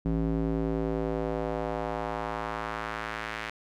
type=tone with band-pass filter sweep; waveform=square; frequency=55 Hz; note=A1; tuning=in tune; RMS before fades=-31 dBFS; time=0.05-3.5 s; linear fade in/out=5 ms; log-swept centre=230 to 2000 Hz; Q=1.4; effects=none